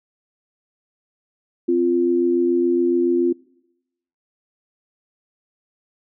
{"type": "tone pair together", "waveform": "sine", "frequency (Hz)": [260.1, 347.2], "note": ["C4", "F4"], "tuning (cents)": [-10, -10], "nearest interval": "perfect fourth", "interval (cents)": 500, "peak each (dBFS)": [-21, -16], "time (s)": [1.68, 3.33], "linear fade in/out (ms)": 10, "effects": ["noise-tail reverb RT60 0.9 s tail -24 dB re dry"]}